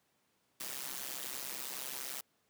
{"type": "noise with amplitude modulation", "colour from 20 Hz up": "white", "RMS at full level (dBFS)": -38, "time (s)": [0.6, 2.21], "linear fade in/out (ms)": 5, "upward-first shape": "sine", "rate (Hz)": 132, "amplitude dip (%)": 90, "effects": ["pink hiss -75 dBFS RMS until 2.49 s", "high-pass 150 Hz 12 dB/octave"]}